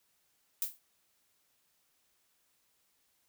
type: noise with exponential decay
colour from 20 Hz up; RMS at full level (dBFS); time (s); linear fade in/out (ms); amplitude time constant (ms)
violet; -29; 0.62-0.79; 1; 35
effects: white hiss -74 dBFS RMS until 3.28 s